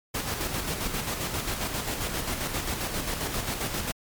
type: noise with tremolo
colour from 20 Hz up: pink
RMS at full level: -29 dBFS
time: 0.14-3.92 s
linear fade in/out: 10 ms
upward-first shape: square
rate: 7.5 Hz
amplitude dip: 40%
effects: MP3 96 kbps